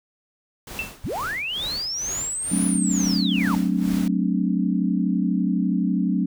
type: noise with tremolo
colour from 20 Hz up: pink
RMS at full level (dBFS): -35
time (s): 0.67-4.08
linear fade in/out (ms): 2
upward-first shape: sine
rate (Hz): 2.2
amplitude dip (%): 85
type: tone with exponential decay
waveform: sine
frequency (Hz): 2673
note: E7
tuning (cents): +23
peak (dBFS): -21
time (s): 0.79-0.96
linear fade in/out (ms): 1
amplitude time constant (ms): 35
type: linear two-way sweep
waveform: sine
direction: up then down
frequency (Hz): 39.04 to 9930 to 819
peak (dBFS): -25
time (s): 1.04-3.55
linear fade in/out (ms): 0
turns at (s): 2.66
type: chord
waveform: sine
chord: D dominant seventh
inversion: first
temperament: equal with one note detuned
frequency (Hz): 185 / 217 / 261.6 / 293.7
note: F#3 / A3 / C4 / D4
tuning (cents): 0 / -24 / 0 / 0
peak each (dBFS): -22 / -25 / -26 / -27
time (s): 2.51-6.26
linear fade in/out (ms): 10
effects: none